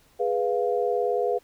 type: chord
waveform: sine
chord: F diminished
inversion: first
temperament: equal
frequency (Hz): 415.3 / 493.9 / 698.5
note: Ab4 / Cb5 / F5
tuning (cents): 0 / 0 / 0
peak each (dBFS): -26 / -25 / -28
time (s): 0.19-1.39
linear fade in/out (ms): 20
effects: pink hiss -60 dBFS RMS until 1.43 s